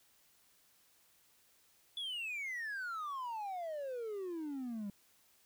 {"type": "exponential sweep", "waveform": "triangle", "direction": "down", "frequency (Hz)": [3471, 196], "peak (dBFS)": -36, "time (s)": [1.97, 4.9], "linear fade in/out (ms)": 2, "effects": ["tanh soft clip ceiling -32 dBFS", "white hiss -69 dBFS RMS until 5.45 s"]}